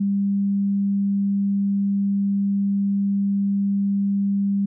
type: tone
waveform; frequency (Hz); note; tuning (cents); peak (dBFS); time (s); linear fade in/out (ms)
sine; 199.1; G3; +27; -18; 0-4.66; 10
effects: none